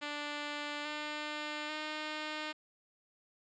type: tone with pitch steps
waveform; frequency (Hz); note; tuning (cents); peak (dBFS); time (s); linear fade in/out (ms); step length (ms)
5% pulse; 293.7 / 299.9 / 306.2; D4 / D4 / D#4; 0 / +36 / -28; -26; 0.01-2.53; 20; 840
effects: resampled to 16000 Hz